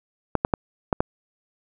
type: clicks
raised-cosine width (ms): 1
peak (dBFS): -5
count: 5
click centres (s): 0.353 / 0.449 / 0.538 / 0.928 / 1.005
effects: none